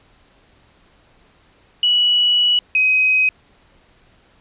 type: tone pair in turn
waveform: sine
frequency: 2936 / 2524 Hz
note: F#7 / D#7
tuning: -14 / +24 cents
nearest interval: minor third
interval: 262 cents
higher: first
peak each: -12 dBFS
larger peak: neither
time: 1.83-2.59 / 2.75-3.29 s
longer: first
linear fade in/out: 2 ms
effects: pink hiss -54 dBFS RMS until 4.4 s + resampled to 8000 Hz